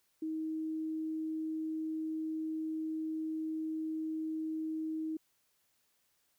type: tone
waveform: sine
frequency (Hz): 316.2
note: D#4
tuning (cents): +28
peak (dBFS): -34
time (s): 0.22-5.17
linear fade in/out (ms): 5
effects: white hiss -75 dBFS RMS until 6.38 s